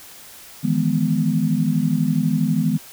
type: chord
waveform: sine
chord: E major seventh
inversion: third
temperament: equal with one note detuned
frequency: 155.56 / 167.79 / 207.7 / 246.9 Hz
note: D#3 / E3 / G#3 / B3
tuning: 0 / +31 / 0 / 0 cents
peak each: -22 dBFS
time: 0.63-2.78 s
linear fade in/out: 20 ms
effects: white hiss -42 dBFS RMS until 2.92 s